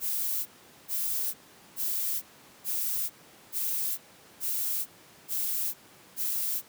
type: noise bursts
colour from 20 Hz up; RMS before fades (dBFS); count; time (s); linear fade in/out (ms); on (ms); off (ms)
violet; -30; 8; 0-6.62; 50; 460; 420
effects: pink hiss -54 dBFS RMS until 6.68 s + high-pass 150 Hz 12 dB/octave